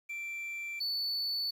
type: tone pair in turn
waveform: triangle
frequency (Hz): 2349 / 4472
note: D7 / C#8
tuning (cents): 0 / +14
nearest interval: major seventh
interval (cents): 1114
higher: second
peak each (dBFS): -35 / -30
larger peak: second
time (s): 0.09-0.8 / 0.8-1.51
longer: neither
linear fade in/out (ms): 10
effects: 10-bit